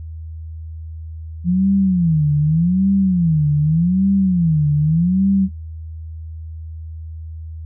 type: tone with vibrato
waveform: sine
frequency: 170 Hz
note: F3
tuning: 46 cents flat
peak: -12 dBFS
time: 1.44-5.49 s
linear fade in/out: 50 ms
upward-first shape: sine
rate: 0.84 Hz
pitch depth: 250 cents each way
effects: noise-tail reverb RT60 0.1 s tail -17 dB re dry + added 80 Hz sine -28 dBFS peak until 7.65 s